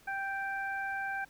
harmonic tone, 784 Hz, G5, in tune, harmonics 1 / 2 / 3, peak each -37 / -35 / -46 dBFS, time 0.07-1.25 s, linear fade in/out 10 ms, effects pink hiss -61 dBFS RMS until 1.29 s

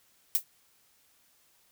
violet noise with exponential decay, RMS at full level -21 dBFS, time 0.35-0.44 s, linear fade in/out 0 ms, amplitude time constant 19 ms, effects white hiss -66 dBFS RMS until 1.71 s

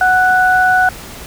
sine tone pair together, 740 / 1481.2 Hz, F#5 / F#6, 0 / +1 cents, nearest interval octave, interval 1201 cents, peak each -11 dBFS, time 0.01-0.89 s, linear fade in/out 2 ms, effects added 59 Hz sine -40 dBFS peak until 1.26 s + pink hiss -32 dBFS RMS until 1.26 s

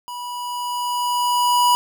square tone with level ramp, 977 Hz, B5, 19 cents flat, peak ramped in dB -30 to -13 dBFS, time 0.08-1.75 s, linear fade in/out 0 ms, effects none

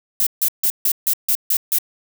violet noise bursts, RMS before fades -17 dBFS, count 8, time 0.2-1.786 s, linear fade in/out 2 ms, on 67 ms, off 150 ms, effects none

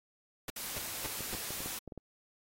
pink noise bursts, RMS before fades -39 dBFS, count 4, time 0.48-1.344 s, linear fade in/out 2 ms, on 21 ms, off 260 ms
white noise, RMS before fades -40 dBFS, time 0.56-1.79 s, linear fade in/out 5 ms
clicks, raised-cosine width 2 ms, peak -31 dBFS, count 8, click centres 1.207 / 1.349 / 1.506 / 1.605 / 1.66 / 1.877 / 1.922 / 1.977 s
effects AAC 48 kbps

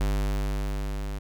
square tone with level ramp, 49.84 Hz, G1, 29 cents sharp, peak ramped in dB -23 to -31 dBFS, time 0-1.19 s, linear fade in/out 10 ms, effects none

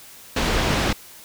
pink low-pass noise, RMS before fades -21 dBFS, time 0.36-0.93 s, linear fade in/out 5 ms, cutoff 5000 Hz, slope 12 dB/octave, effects white hiss -44 dBFS RMS until 1.24 s

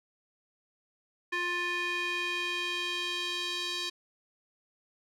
square tone with band-pass filter sweep, 352.4 Hz, F4, 16 cents sharp, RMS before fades -33 dBFS, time 1.32-3.9 s, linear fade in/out 10 ms, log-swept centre 2000 to 4000 Hz, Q 2.3, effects none

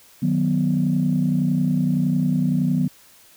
sine chord, B major, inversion first, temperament just, 154.34 / 185.21 / 246.9 Hz, D#3 / F#3 / B3, -14 / +2 / 0 cents, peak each -21 dBFS, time 0.22-2.88 s, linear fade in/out 10 ms, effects tanh soft clip ceiling -9 dBFS + white hiss -51 dBFS RMS until 3.36 s

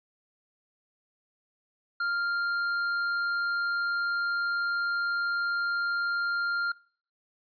sine tone with hard clipping, 1396.9 Hz, F6, in tune, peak -28 dBFS, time 2-6.72 s, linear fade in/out 5 ms, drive 6 dB, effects noise-tail reverb RT60 0.5 s tail -23 dB re dry + resampled to 11025 Hz

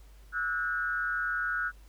sine tone with frequency modulation, 1457 Hz, F#6, 27 cents flat, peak -28 dBFS, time 0.32-1.72 s, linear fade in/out 50 ms, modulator 147 Hz, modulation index 0.84, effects added 50 Hz sine -50 dBFS peak until 1.88 s + pink hiss -63 dBFS RMS until 1.88 s

